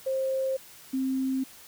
sine tone pair in turn, 530 / 263.8 Hz, C5 / C4, +22 / +14 cents, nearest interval octave, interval 1208 cents, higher first, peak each -25 dBFS, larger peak neither, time 0.06-0.57 / 0.93-1.44 s, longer neither, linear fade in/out 10 ms, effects white hiss -50 dBFS RMS until 1.67 s

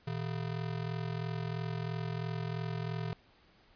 square ring-modulated tone, 138.59 Hz, C#3, in tune, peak -32 dBFS, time 0.07-3.13 s, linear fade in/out 0 ms, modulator 21.5 Hz, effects pink hiss -64 dBFS RMS until 3.75 s + resampled to 11025 Hz

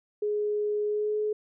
sine tone with pitch glide, 418.2 to 424.5 Hz, G#4 to G#4, +12 to +38 cents, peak -25 dBFS, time 0.22-1.33 s, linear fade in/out 5 ms, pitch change +26 cents, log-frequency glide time 0.86-1.17 s, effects none

